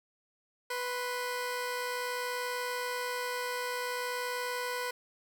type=tone pair together; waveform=15% pulse; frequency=493.9 / 1048.3 Hz; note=B4 / C6; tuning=0 / +3 cents; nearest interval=octave + minor second; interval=1303 cents; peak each=-27 / -36 dBFS; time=0.7-4.91 s; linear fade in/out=5 ms; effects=none